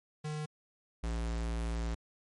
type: tone pair in turn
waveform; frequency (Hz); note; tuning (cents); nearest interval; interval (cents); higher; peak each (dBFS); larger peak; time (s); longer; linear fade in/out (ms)
square; 152.1 / 56.97; D#3 / A#1; -39 / -39; octave + perfect fourth; 1700; first; -36 / -33; second; 0.24-0.46 / 1.03-1.95; second; 10
effects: MP3 48 kbps